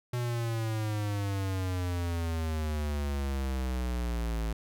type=exponential sweep; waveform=square; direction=down; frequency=123.1 to 54.6 Hz; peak=-30 dBFS; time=0.13-4.53 s; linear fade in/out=5 ms; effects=none